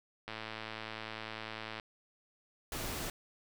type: click train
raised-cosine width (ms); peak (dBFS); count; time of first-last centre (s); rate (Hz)
0.3; -25; 168; 0.28-1.798; 110
type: noise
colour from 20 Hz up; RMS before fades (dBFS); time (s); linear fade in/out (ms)
pink; -39; 2.72-3.1; 2
effects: none